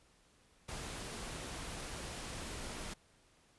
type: noise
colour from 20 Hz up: pink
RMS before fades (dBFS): -44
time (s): 0.68-2.94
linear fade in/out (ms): 10
effects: pink hiss -68 dBFS RMS until 3.58 s + resampled to 24000 Hz